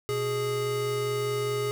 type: tone pair together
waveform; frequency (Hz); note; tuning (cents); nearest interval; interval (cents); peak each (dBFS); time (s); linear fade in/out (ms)
square; 123.47 / 415.3; B2 / G#4; 0 / 0; octave + major sixth; 2100; -34 / -28; 0.09-1.71; 0
effects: 10-bit